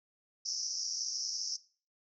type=band-pass noise; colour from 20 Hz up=white; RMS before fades=-37 dBFS; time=0.45-1.57 s; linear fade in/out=10 ms; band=5100 to 5900 Hz; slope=96 dB/octave; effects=noise-tail reverb RT60 0.4 s tail -19 dB re dry